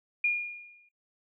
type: tone with exponential decay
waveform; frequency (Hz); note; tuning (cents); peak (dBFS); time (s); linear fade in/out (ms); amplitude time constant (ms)
sine; 2425; D#7; -45; -21; 0.24-0.89; 5; 140
effects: noise-tail reverb RT60 0.1 s tail -17 dB re dry